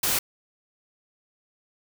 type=noise; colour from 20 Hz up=white; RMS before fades=-24 dBFS; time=0.03-0.19 s; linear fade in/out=5 ms; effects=none